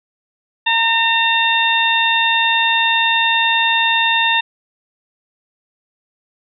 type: harmonic tone with a mistuned harmonic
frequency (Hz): 910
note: A#5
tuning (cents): -42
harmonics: 1 / 2 / 3 / 4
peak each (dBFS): -18 / -18 / -18 / -18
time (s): 0.66-4.41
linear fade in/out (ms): 10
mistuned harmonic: 1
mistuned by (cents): +17
effects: none